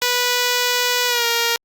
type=tone with pitch glide; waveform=5% pulse; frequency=491.5 to 467.4 Hz; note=B4 to A#4; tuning=-8 to +5 cents; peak=-5 dBFS; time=0.02-1.56 s; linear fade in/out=0 ms; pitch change=-87 cents; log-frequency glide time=1.07-1.26 s; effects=Opus 48 kbps